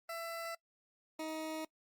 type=tone pair in turn; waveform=20% pulse; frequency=668 / 315.3 Hz; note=E5 / D#4; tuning=+23 / +23 cents; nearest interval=octave + minor second; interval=1300 cents; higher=first; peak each=-35 / -34 dBFS; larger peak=second; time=0.09-0.55 / 1.19-1.65 s; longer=neither; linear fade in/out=5 ms; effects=noise-tail reverb RT60 0.1 s tail -23 dB re dry + Opus 32 kbps